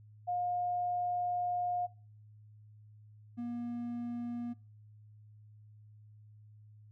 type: tone pair in turn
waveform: sine / triangle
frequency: 713 / 238.5 Hz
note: F5 / A#3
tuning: +36 / +40 cents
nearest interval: octave + perfect fifth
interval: 1896 cents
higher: first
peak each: -31 / -34 dBFS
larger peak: first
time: 0.27-1.87 / 3.37-4.54 s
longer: first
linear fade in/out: 20 ms
effects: noise-tail reverb RT60 0.5 s tail -25 dB re dry + added 106 Hz sine -54 dBFS peak until 6.91 s